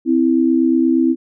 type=tone pair together; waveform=sine; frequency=259.5 / 328 Hz; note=C4 / E4; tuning=-14 / -9 cents; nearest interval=major third; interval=405 cents; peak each=-14 dBFS; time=0.05-1.16 s; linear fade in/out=50 ms; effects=none